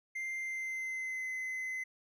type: tone with pitch glide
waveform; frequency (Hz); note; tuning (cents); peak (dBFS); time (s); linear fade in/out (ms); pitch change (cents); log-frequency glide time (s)
triangle; 2093 to 2044; C7 to C7; 0 to -41; -34; 0.15-1.84; 10; -41; 0.38-1.28
effects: none